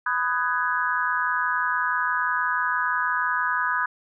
sine chord, G# minor seventh, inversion first, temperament just, 996.7 / 1245.9 / 1495.1 / 1661.2 Hz, B5 / D#6 / F#6 / G#6, +16 / +2 / +18 / 0 cents, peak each -27 dBFS, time 0.06-3.86 s, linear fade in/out 5 ms, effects none

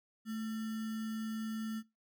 sine tone with sample-and-hold, 220 Hz, A3, in tune, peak -36 dBFS, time 0.25-1.83 s, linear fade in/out 50 ms, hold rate 1575 Hz, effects noise-tail reverb RT60 0.2 s tail -21 dB re dry

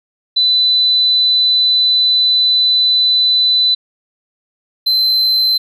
sine / triangle tone pair in turn, 4000 / 4077 Hz, B7 / C8, +21 / -46 cents, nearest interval unison, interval 33 cents, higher second, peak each -9 / -9 dBFS, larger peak neither, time 0.36-3.75 / 4.86-5.58 s, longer first, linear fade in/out 10 ms, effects none

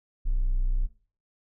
triangle tone, 31.14 Hz, B0, 15 cents sharp, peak -19 dBFS, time 0.25-0.87 s, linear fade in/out 20 ms, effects noise-tail reverb RT60 0.4 s tail -18 dB re dry + tanh soft clip ceiling -17 dBFS

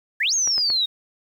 sine exponential two-way sweep, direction up then down, 1600 to 6645 to 3705 Hz, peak -18 dBFS, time 0.2-0.86 s, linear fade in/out 10 ms, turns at 0.34 s
clicks, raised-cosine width 0.5 ms, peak -19 dBFS, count 3, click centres 0.475 / 0.58 / 0.702 s
effects 8-bit

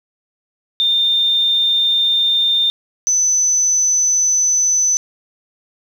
sine tone pair in turn, 3614 / 6034 Hz, A7 / F#8, +46 / +33 cents, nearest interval major sixth, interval 887 cents, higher second, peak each -12 dBFS, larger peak neither, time 0.8-2.7 / 3.07-4.97 s, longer neither, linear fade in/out 0 ms, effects 7-bit

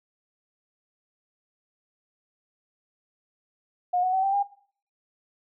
sine tone with pitch steps, 719 / 739.6 / 760.9 / 782.7 / 805.2 Hz, F#5 / F#5 / F#5 / G5 / G5, -50 / -1 / +48 / -3 / +46 cents, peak -21 dBFS, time 3.93-4.43 s, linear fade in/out 10 ms, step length 100 ms, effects noise-tail reverb RT60 0.5 s tail -18 dB re dry

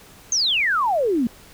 sine exponential sweep, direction down, 6530 to 220 Hz, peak -17 dBFS, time 0.32-1.27 s, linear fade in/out 2 ms, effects pink hiss -47 dBFS RMS until 1.53 s

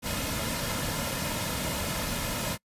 pink noise with comb filter, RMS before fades -31 dBFS, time 0.02-2.58 s, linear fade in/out 50 ms, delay 2.6 ms, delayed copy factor -0.55, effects noise-tail reverb RT60 0.1 s tail -26 dB re dry + resampled to 32000 Hz

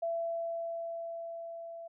sine tone with level ramp, 670 Hz, E5, 28 cents sharp, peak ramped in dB -30 to -42 dBFS, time 0.02-1.88 s, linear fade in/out 10 ms, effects none

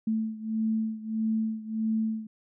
sine beating tone pair, 220 / 221.6 Hz, A3 / A3, 0 / +13 cents, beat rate 1.6 Hz, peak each -28 / -31 dBFS, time 0.07-2.27 s, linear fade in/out 5 ms, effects none

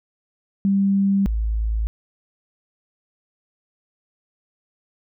sine tone pair in turn, 196.9 / 54.59 Hz, G3 / A1, +8 / -13 cents, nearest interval octave + minor seventh, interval 2221 cents, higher first, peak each -15 / -19 dBFS, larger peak first, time 0.65-1.26 / 1.26-1.87 s, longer neither, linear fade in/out 0 ms, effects none

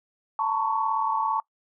sine tone cluster, 883 / 921 / 1014 / 1115 Hz, A5 / A#5 / B5 / C#6, +6 / -21 / +45 / +10 cents, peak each -26 / -33 / -34 / -26 dBFS, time 0.39-1.4 s, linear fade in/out 2 ms, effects noise-tail reverb RT60 0.1 s tail -23 dB re dry

